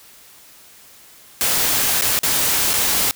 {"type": "noise with dropouts", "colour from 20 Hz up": "white", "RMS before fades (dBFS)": -18, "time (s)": [1.41, 3.11], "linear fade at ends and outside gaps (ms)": 0, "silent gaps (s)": [[2.011, 2.02], [2.19, 2.233], [2.733, 2.738]], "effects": ["white hiss -46 dBFS RMS until 3.15 s"]}